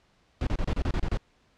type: noise bursts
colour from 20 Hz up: brown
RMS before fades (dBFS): -26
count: 9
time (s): 0.41-1.173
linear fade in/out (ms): 2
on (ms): 59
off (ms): 29
effects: pink hiss -65 dBFS RMS until 1.57 s + low-pass 5000 Hz 12 dB/octave